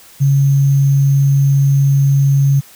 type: tone with sample-and-hold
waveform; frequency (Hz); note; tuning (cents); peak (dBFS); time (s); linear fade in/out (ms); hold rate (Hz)
sine; 138.59; C#3; 0; -8; 0.2-2.61; 20; 6300
effects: white hiss -42 dBFS RMS until 2.75 s